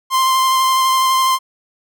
45% pulse tone with vibrato, 1046.5 Hz, C6, in tune, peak -12 dBFS, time 0.1-1.39 s, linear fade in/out 50 ms, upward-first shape square, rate 12 Hz, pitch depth 10 cents each way, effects none

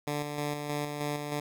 10% pulse tone with tremolo, 147 Hz, D3, 2 cents sharp, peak -22 dBFS, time 0.07-1.4 s, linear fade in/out 5 ms, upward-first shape square, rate 3.2 Hz, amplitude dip 40%, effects none

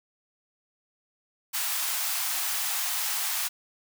white high-pass noise, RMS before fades -29 dBFS, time 1.53-3.49 s, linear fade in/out 20 ms, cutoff 700 Hz, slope 48 dB/octave, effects none

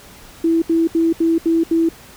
sine tone bursts, 329.6 Hz, E4, in tune, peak -12 dBFS, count 6, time 0.44-1.89 s, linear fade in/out 5 ms, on 180 ms, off 74 ms, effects pink hiss -42 dBFS RMS until 2.16 s

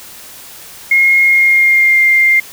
sine tone with pitch glide, 2149 to 2106 Hz, C7 to C7, +46 to +11 cents, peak -6 dBFS, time 0.91-2.4 s, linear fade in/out 5 ms, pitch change -35 cents, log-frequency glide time 1.2-2.04 s, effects white hiss -34 dBFS RMS until 2.52 s

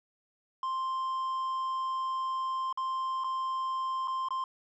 triangle tone with dropouts, 1050 Hz, C6, 6 cents sharp, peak -28 dBFS, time 0.63-4.44 s, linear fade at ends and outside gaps 2 ms, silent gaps 2.727-2.774 / 3.238-3.243 / 4.075-4.08 / 4.286-4.306 s, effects resampled to 16000 Hz

